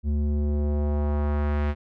square tone with low-pass filter sweep, 73.42 Hz, D2, in tune, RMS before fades -24 dBFS, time 0.03-1.75 s, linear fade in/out 50 ms, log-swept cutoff 200 to 2300 Hz, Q 1.1, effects none

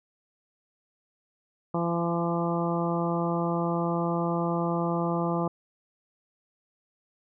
harmonic tone with a mistuned harmonic, 170 Hz, F3, 46 cents flat, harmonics 1 / 2 / 3 / 4 / 5 / 6 / 7, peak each -28 / -31 / -33 / -34 / -35 / -36 / -36 dBFS, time 1.74-5.48 s, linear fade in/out 5 ms, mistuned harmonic 6, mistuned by +16 cents, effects none

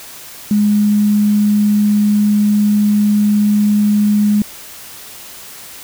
sine tone with quantisation, 208 Hz, G#3, 3 cents sharp, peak -9 dBFS, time 0.51-4.42 s, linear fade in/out 2 ms, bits 6, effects white hiss -34 dBFS RMS until 5.83 s

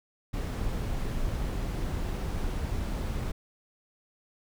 brown noise, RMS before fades -31 dBFS, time 0.33-3.32 s, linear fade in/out 10 ms, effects none

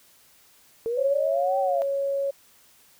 sine linear two-way sweep, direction up then down, 448.4 to 784 to 663 Hz, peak -24 dBFS, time 0.86-1.82 s, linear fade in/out 0 ms, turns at 1.59 s
sine tone, 554.4 Hz, C#5, in tune, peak -23 dBFS, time 0.97-2.31 s, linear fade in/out 10 ms
effects white hiss -57 dBFS RMS until 2.99 s

